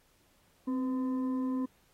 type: tone with frequency modulation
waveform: sine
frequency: 260 Hz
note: C4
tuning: 11 cents flat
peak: -29 dBFS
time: 0.67-1.66 s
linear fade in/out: 10 ms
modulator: 761 Hz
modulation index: 0.35
effects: pink hiss -68 dBFS RMS until 1.93 s + AAC 48 kbps